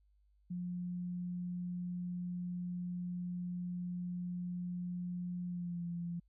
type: tone with pitch glide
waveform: sine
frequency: 177.7 to 171.94 Hz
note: F3 to F3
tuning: +30 to -27 cents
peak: -37 dBFS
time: 0.5-6.2 s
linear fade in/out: 10 ms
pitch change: -57 cents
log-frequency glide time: 5.46-5.84 s
effects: added 50 Hz sine -67 dBFS peak until 6.28 s